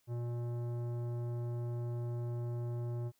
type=tone with tanh clipping; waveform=sine; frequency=119.6 Hz; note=A#2; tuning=45 cents sharp; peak=-37 dBFS; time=0.07-3.12 s; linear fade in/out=50 ms; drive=14 dB; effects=white hiss -75 dBFS RMS until 3.19 s